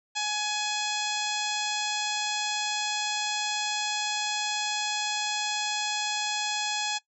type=harmonic tone; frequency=841 Hz; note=G#5; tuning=22 cents sharp; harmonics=1 / 2 / 3 / 4 / 5 / 6 / 7 / 8 / 9; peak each=-33 / -36 / -34 / -33 / -36 / -38 / -41 / -37 / -39 dBFS; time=0.15-6.99 s; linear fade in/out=20 ms; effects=noise-tail reverb RT60 0.1 s tail -19 dB re dry